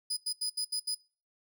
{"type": "tone bursts at uneven times", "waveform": "30% pulse", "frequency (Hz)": 4978, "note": "D#8", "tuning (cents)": 0, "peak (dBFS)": -27, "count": 6, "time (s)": [[0.1, 0.17], [0.26, 0.33], [0.41, 0.5], [0.57, 0.65], [0.72, 0.8], [0.87, 0.95]], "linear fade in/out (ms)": 10, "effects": ["noise-tail reverb RT60 0.4 s tail -25 dB re dry"]}